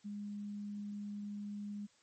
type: tone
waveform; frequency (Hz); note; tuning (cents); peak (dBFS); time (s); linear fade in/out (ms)
sine; 205.5; G#3; -18; -40; 0.04-1.87; 20
effects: white hiss -69 dBFS RMS until 2.02 s + MP3 32 kbps